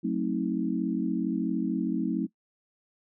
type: chord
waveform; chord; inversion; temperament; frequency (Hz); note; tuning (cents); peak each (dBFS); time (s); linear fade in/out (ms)
sine; F# diminished seventh; none; just; 185 / 222 / 266.4 / 319.7; F#3 / A3 / C4 / Eb4; 0 / +16 / +31 / +47; -31; 0.03-2.27; 20
effects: noise-tail reverb RT60 0.1 s tail -19 dB re dry